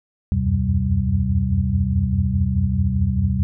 sine tone cluster, 73.6 / 86.9 / 91.7 / 126.5 / 192.3 Hz, D2 / F2 / F#2 / B2 / G3, +4 / -8 / -15 / +42 / -33 cents, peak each -23 dBFS, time 0.32-3.43 s, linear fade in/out 0 ms, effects none

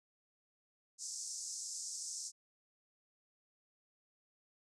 white band-pass noise, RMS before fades -44 dBFS, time 0.98-2.32 s, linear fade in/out 50 ms, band 5200 to 8200 Hz, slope 48 dB/octave, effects none

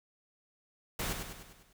pink noise with echo, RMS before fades -35 dBFS, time 0.99-1.13 s, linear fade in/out 5 ms, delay 100 ms, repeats 6, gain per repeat -5 dB, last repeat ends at 1.73 s, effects none

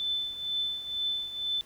sine tone with tremolo, 3520 Hz, A7, in tune, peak -26 dBFS, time 0-1.61 s, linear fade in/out 0 ms, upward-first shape triangle, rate 2.1 Hz, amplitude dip 75%, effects pink hiss -56 dBFS RMS until 1.65 s

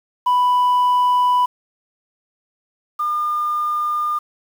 sine tone pair in turn, 990 / 1207.6 Hz, B5 / D6, +4 / +48 cents, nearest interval minor third, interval 344 cents, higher second, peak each -10 / -17 dBFS, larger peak first, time 0.26-1.46 / 2.99-4.19 s, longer neither, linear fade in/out 10 ms, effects tanh soft clip ceiling -12 dBFS + 7-bit

